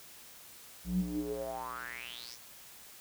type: tone with band-pass filter sweep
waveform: square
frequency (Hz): 59.7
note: A#1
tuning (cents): +42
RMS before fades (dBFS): -38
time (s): 0.84-2.38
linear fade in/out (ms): 50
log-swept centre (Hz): 130 to 6100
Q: 7.9
effects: white hiss -53 dBFS RMS until 3 s